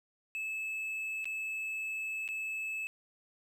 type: tone with dropouts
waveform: triangle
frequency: 2606 Hz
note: E7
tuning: 20 cents flat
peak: -33 dBFS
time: 0.35-2.87 s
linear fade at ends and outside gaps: 0 ms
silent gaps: 1.244-1.255 / 2.278-2.288 s
effects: none